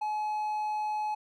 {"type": "tone", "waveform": "triangle", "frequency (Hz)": 850, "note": "G#5", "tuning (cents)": 40, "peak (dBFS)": -27, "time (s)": [0.01, 1.15], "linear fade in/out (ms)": 10, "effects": []}